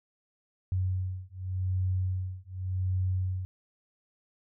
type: beating tone pair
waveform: sine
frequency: 92.4 / 93.27 Hz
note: F#2 / F#2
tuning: -2 / +14 cents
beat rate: 0.87 Hz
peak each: -31 dBFS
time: 0.72-3.45 s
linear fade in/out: 0 ms
effects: none